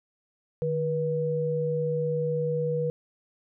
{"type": "tone pair together", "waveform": "sine", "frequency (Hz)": [152.7, 484.5], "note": ["D#3", "B4"], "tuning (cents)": [-32, -33], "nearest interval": "octave + minor sixth", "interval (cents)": 1999, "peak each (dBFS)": [-29, -26], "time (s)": [0.62, 2.9], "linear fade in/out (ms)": 0, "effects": []}